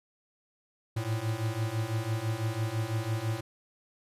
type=beating tone pair; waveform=square; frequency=107.9 / 113.9 Hz; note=A2 / A#2; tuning=-33 / -40 cents; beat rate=6 Hz; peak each=-34 / -32 dBFS; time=0.96-3.41 s; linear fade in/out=10 ms; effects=resampled to 32000 Hz